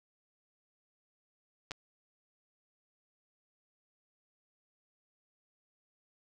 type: clicks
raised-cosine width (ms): 0.2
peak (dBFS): -22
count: 2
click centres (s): 1.71 / 1.717
effects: none